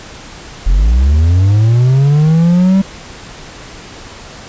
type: linear sweep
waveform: triangle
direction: up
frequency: 39.87 to 196 Hz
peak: -4 dBFS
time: 0.66-2.82 s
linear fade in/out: 10 ms
effects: pink hiss -32 dBFS RMS until 4.48 s + resampled to 16000 Hz